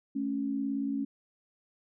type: tone pair together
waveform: sine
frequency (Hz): 218.7 / 276.8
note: A3 / C#4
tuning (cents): -10 / -2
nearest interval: major third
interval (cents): 408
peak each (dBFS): -35 / -30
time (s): 0.15-1.05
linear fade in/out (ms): 10
effects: none